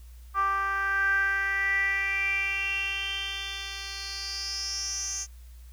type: tone with band-pass filter sweep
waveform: 10% pulse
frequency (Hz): 392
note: G4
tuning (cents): 0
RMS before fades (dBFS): -29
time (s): 0.34-5.27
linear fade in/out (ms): 50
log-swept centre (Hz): 1200 to 6500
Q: 7.9
effects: added 60 Hz sine -44 dBFS peak until 5.72 s + white hiss -61 dBFS RMS until 5.72 s